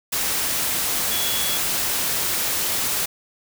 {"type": "tone in noise", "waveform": "sine", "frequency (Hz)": 3367, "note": "G#7", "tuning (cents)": 23, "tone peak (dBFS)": -27, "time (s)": [1.11, 1.58], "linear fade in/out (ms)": 10, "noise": "white", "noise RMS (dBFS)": -23, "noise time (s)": [0.12, 3.06], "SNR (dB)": -7, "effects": []}